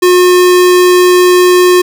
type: tone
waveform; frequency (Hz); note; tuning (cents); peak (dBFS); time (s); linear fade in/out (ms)
square; 360.5; F#4; -45; -4; 0.02-1.82; 10
effects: none